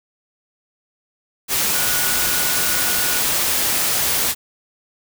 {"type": "tone in noise", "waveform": "sine", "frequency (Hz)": 1460, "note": "F#6", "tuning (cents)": -24, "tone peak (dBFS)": -28, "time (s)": [1.72, 3.23], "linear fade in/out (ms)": 50, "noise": "white", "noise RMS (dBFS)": -19, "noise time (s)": [1.48, 4.35], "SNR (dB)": -12, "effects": []}